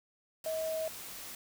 sine tone in noise, 638 Hz, D#5, 43 cents sharp, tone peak -32 dBFS, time 0.46-0.88 s, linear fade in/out 2 ms, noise white, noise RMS -45 dBFS, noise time 0.44-1.35 s, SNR +10 dB, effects none

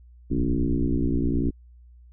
sine tone with frequency modulation, 146.83 Hz, D3, in tune, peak -20 dBFS, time 0.3-1.51 s, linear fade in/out 20 ms, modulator 60.6 Hz, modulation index 3.1, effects added 60 Hz sine -47 dBFS peak until 2.12 s

